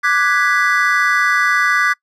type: chord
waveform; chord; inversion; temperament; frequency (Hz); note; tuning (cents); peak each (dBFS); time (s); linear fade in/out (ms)
triangle; G# half-diminished seventh; second; equal; 1174.7 / 1480 / 1661.2 / 1975.5; D6 / F#6 / G#6 / B6; 0 / 0 / 0 / 0; -16; 0.03-1.94; 20
effects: noise-tail reverb RT60 0.1 s tail -25 dB re dry